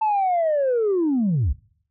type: linear sweep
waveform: sine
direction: down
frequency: 887 to 55 Hz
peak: -16 dBFS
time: 0.01-1.53 s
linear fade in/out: 10 ms
effects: noise-tail reverb RT60 0.6 s tail -24 dB re dry + tanh soft clip ceiling -15 dBFS